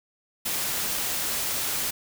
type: noise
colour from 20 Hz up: white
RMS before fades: -28 dBFS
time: 0.45-1.91 s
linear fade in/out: 10 ms
effects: none